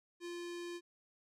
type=tone with notch filter; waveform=square; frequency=347.4 Hz; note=F4; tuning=9 cents flat; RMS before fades=-44 dBFS; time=0.2-0.81 s; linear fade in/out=50 ms; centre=710 Hz; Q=0.61; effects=low-pass 8000 Hz 12 dB/octave